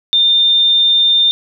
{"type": "tone", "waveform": "sine", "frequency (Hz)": 3610, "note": "A7", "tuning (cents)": 44, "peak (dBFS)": -8, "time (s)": [0.13, 1.31], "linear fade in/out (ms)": 0, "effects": []}